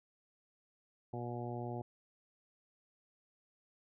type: harmonic tone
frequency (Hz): 120.4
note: B2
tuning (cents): -44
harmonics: 1 / 2 / 3 / 4 / 5 / 6 / 7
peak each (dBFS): -42 / -46 / -45 / -50 / -50 / -47 / -50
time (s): 1.13-1.82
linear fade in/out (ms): 5
effects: none